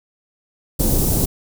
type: band-stop noise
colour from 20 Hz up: pink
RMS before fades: -17 dBFS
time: 0.79-1.26 s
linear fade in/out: 10 ms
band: 400 to 9100 Hz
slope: 12 dB/octave
effects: none